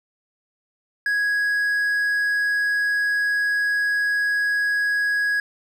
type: tone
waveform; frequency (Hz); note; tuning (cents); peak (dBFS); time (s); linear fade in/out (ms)
triangle; 1661.2; G#6; 0; -17; 1.06-5.4; 2
effects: none